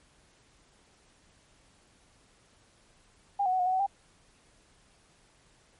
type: tone with pitch steps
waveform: sine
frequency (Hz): 802 / 736 / 747 / 722 / 744 / 753 / 794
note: G5 / F#5 / F#5 / F#5 / F#5 / F#5 / G5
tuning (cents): +39 / -9 / +16 / -43 / +9 / +30 / +22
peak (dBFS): -24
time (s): 3.39-3.866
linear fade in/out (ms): 10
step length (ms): 68
effects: pink hiss -63 dBFS RMS until 5.79 s + MP3 48 kbps